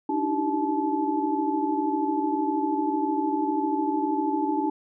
sine tone cluster, 290.9 / 310.9 / 323.8 / 385.6 / 866 Hz, D4 / D#4 / E4 / G4 / A5, -16 / -1 / -31 / -28 / -28 cents, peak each -28 / -29 / -32 / -32 / -27 dBFS, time 0.09-4.7 s, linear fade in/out 5 ms, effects none

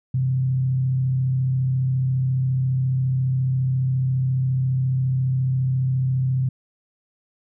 sine tone with frequency modulation, 130 Hz, C3, 11 cents flat, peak -18 dBFS, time 0.14-6.49 s, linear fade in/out 5 ms, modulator 34.5 Hz, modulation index 0.3, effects none

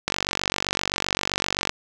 click train, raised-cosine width 0.2 ms, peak -4 dBFS, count 78, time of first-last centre 0.08-1.694 s, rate 47.7 Hz, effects none

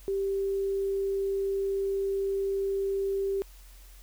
sine tone, 392 Hz, G4, in tune, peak -26 dBFS, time 0.08-3.42 s, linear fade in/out 0 ms, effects added 44 Hz sine -48 dBFS peak until 4.02 s + white hiss -57 dBFS RMS until 4.02 s

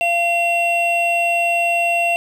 triangle tone pair together, 690 / 2730 Hz, F5 / F7, -21 / -40 cents, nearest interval 2 octaves, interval 2381 cents, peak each -16 dBFS, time 0.01-2.16 s, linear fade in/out 0 ms, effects none

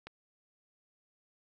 click, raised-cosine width 0.3 ms, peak -28 dBFS, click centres 0.07 s, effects none

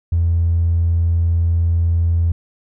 triangle tone with tanh clipping, 84.2 Hz, E2, 37 cents sharp, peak -12 dBFS, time 0.12-2.32 s, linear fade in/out 5 ms, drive 1 dB, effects none

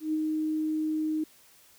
sine tone with ADSR envelope, 311.1 Hz, D#4, in tune, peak -24 dBFS, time 0-1.24 s, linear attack 130 ms, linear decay 40 ms, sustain -2 dB, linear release 6 ms, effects white hiss -58 dBFS RMS until 1.78 s

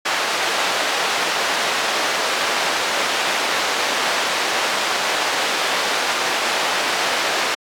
pink band-pass noise, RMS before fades -21 dBFS, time 0.05-7.55 s, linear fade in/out 10 ms, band 660 to 4900 Hz, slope 12 dB/octave, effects AAC 64 kbps

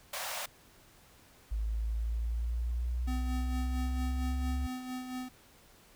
pink high-pass noise, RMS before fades -38 dBFS, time 0.13-0.46 s, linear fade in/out 5 ms, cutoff 530 Hz, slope 96 dB/octave
sine linear sweep, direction up, 53.3 to 69.4 Hz, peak -30 dBFS, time 1.51-4.67 s, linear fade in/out 10 ms
square tone with tremolo, 254.2 Hz, C4, 50 cents flat, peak -36 dBFS, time 3.07-5.29 s, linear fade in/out 10 ms, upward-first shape sine, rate 4.4 Hz, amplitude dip 50%
effects pink hiss -60 dBFS RMS until 5.95 s

